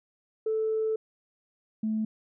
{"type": "tone pair in turn", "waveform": "sine", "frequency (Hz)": [439, 218], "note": ["A4", "A3"], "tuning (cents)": [-4, -16], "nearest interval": "octave", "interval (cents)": 1212, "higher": "first", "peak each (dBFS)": [-24, -25], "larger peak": "first", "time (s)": [[0.46, 0.96], [1.83, 2.05]], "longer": "first", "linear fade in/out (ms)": 5, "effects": ["tanh soft clip ceiling -20 dBFS"]}